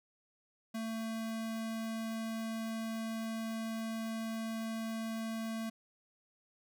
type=tone; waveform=square; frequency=224.1 Hz; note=A3; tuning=32 cents sharp; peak=-37 dBFS; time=0.74-5.7 s; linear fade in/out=10 ms; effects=none